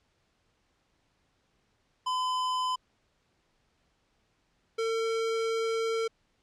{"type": "tone pair in turn", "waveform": "square", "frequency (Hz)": [1014, 451.7], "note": ["B5", "A4"], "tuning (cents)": [45, 45], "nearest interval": "octave + major second", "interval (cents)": 1400, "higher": "first", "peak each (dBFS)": -28, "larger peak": "neither", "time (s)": [[2.06, 2.76], [4.78, 6.08]], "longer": "second", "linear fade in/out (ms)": 10, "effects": ["pink hiss -72 dBFS RMS until 6.42 s", "low-pass 6000 Hz 12 dB/octave"]}